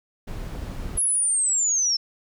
brown noise, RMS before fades -32 dBFS, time 0.27-0.99 s, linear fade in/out 10 ms
sine linear sweep, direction down, 10790 to 5274 Hz, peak -19 dBFS, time 0.97-1.97 s, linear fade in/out 10 ms
effects none

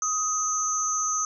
sine tone cluster, 1255 / 6020 / 6420 Hz, D#6 / F#8 / G8, +15 / +29 / +40 cents, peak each -28 dBFS, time 0.02-1.25 s, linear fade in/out 2 ms, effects none

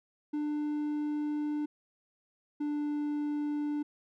triangle tone pair in turn, 297.7 / 295 Hz, D4 / D4, +24 / +8 cents, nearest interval unison, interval 16 cents, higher first, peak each -28 dBFS, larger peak neither, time 0.33-1.66 / 2.6-3.83 s, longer first, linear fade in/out 10 ms, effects none

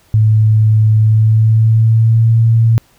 sine tone with pitch glide, 108.7 to 113.91 Hz, A2 to A#2, -21 to -40 cents, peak -6 dBFS, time 0.14-2.78 s, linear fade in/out 0 ms, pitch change +81 cents, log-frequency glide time 0.98-2.34 s, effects pink hiss -51 dBFS RMS until 2.98 s

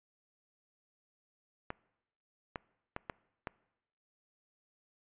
clicks, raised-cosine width 0.5 ms, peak -22 dBFS, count 5, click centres 1.704 / 2.558 / 2.964 / 3.098 / 3.472 s, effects noise-tail reverb RT60 0.9 s tail -23 dB re dry + resampled to 8000 Hz

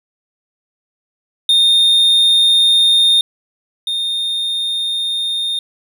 triangle tone pair in turn, 3658 / 3658 Hz, A#7 / A#7, -33 / -33 cents, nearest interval unison, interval 0 cents, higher neither, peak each -7 / -15 dBFS, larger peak first, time 1.49-3.21 / 3.87-5.59 s, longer neither, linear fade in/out 2 ms, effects none

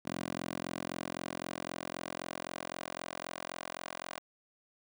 10% pulse tone with high-pass filter sweep, 43.85 Hz, F1, 8 cents sharp, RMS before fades -41 dBFS, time 0.05-4.19 s, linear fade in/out 10 ms, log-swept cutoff 240 to 720 Hz, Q 0.93, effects none

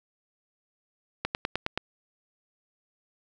slowing click train, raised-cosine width 0.3 ms, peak -11 dBFS, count 6, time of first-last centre 1.25-1.776 s, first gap 99 ms, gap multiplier 1.03, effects none

